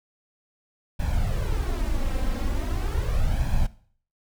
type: noise with flanger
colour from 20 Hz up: brown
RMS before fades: -24 dBFS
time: 0.99-3.67 s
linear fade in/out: 10 ms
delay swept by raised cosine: 1.2 to 3.8 ms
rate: 0.4 Hz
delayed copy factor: +0.7
effects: noise-tail reverb RT60 0.5 s tail -18 dB re dry